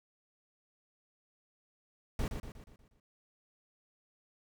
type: noise with echo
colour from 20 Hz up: brown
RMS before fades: -33 dBFS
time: 2.19-2.28 s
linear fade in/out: 2 ms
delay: 120 ms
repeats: 6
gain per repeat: -6 dB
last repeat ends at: 3 s
effects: none